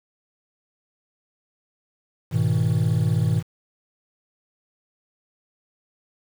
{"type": "chord", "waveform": "triangle", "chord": "G# minor", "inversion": "none", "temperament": "equal with one note detuned", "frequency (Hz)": [103.83, 123.47, 159.57], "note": ["G#2", "B2", "D#3"], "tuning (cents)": [0, 0, 44], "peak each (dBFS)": -20, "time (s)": [2.31, 3.43], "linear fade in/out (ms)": 50, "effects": ["tanh soft clip ceiling -9 dBFS", "7-bit"]}